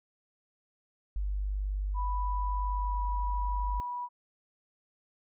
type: tone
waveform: sine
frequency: 49.53 Hz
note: G1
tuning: 19 cents sharp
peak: -29 dBFS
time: 1.16-3.8 s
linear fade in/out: 0 ms
type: tone with pitch glide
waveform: sine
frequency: 987.8 to 977 Hz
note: B5 to B5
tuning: 0 to -19 cents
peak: -33 dBFS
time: 1.94-4.09 s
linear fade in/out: 50 ms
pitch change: -19 cents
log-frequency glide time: 2.62-3.03 s
effects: none